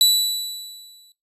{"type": "tone with exponential decay", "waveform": "sawtooth", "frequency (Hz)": 3951, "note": "B7", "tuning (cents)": 0, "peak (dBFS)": -7, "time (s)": [0.01, 1.12], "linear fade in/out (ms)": 1, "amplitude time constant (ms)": 240, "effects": ["noise-tail reverb RT60 0.2 s tail -19 dB re dry", "resampled to 32000 Hz"]}